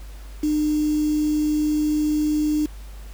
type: tone with quantisation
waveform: sine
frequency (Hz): 302.3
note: D#4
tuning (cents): -50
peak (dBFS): -18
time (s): 0.43-2.66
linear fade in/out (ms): 5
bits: 6
effects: added 50 Hz sine -35 dBFS peak until 3.13 s + pink hiss -49 dBFS RMS until 3.13 s